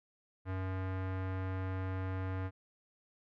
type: tone with low-pass filter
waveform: square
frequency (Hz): 94.1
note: F#2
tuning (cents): +30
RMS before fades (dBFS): -37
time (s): 0.45-2.51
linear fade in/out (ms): 50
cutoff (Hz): 1700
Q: 1.4
effects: none